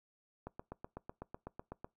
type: click train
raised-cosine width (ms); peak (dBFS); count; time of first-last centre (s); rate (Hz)
1; -29; 12; 0.47-1.845; 8
effects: noise-tail reverb RT60 0.2 s tail -23 dB re dry